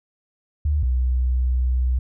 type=tone pair in turn; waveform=sine; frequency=74 / 62.79 Hz; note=D2 / B1; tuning=+14 / +29 cents; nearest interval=minor third; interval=285 cents; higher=first; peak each=-17 dBFS; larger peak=neither; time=0.65-0.83 / 0.83-1.99 s; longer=second; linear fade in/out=5 ms; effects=none